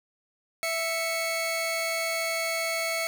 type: tone pair together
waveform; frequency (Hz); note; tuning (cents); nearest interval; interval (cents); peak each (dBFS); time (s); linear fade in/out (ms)
sawtooth; 660 / 2211; E5 / C#7; +2 / -5; octave + major sixth; 2093; -26; 0.63-3.07; 0
effects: none